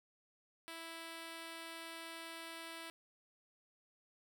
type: tone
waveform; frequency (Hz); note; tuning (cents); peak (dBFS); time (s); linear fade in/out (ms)
5% pulse; 329.6; E4; 0; -35; 0.68-2.9; 0
effects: none